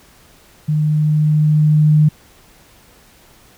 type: tone with level ramp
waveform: sine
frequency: 152.3 Hz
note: D#3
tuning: 37 cents flat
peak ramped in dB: -13 to -7 dBFS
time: 0.68-2.09 s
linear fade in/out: 10 ms
effects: pink hiss -48 dBFS RMS until 3.57 s